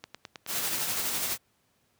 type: click train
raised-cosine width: 0.2 ms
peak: -22 dBFS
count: 8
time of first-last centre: 0.04-0.782 s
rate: 9.44 Hz
type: noise with tremolo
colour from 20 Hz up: white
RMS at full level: -29 dBFS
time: 0.47-1.38 s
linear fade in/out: 50 ms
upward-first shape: sine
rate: 12 Hz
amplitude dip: 35%
effects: pink hiss -70 dBFS RMS until 1.99 s + high-pass 80 Hz 12 dB/octave